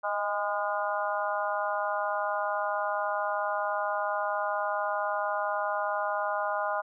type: harmonic tone with a mistuned harmonic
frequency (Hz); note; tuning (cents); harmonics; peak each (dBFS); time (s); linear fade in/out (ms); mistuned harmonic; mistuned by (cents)
204.4; G#3; -27; 3 / 4 / 5 / 6 / 7; -32 / -33 / -34 / -35 / -35; 0.03-6.82; 20; 3; +27
effects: none